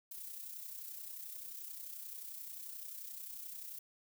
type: noise with amplitude modulation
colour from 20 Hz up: violet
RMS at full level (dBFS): -45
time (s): 0.11-3.79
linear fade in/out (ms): 5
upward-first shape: sine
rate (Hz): 31.4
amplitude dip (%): 50
effects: none